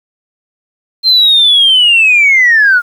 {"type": "linear sweep", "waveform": "sine", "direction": "down", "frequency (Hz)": [4176, 1389], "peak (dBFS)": -3, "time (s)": [1.03, 2.82], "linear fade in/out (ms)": 50, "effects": ["tanh soft clip ceiling 0 dBFS", "7-bit"]}